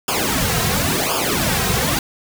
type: noise with flanger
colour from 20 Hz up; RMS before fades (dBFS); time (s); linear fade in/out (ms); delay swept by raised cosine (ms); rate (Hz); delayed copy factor
pink; -19; 0.08-1.99; 2; 0.5 to 3.5; 0.94; -0.95
effects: none